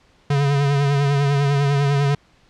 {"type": "tone with vibrato", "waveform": "square", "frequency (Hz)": 141.3, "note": "C#3", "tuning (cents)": 34, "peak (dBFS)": -16, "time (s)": [0.3, 2.15], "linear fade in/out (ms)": 5, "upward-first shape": "triangle", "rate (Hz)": 10, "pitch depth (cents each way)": 49, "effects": ["pink hiss -56 dBFS RMS until 2.49 s", "low-pass 5000 Hz 12 dB/octave"]}